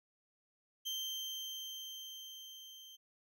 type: tone with level ramp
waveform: 35% pulse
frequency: 3136 Hz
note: G7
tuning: in tune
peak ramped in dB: -35 to -51 dBFS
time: 0.85-2.97 s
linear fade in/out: 20 ms
effects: none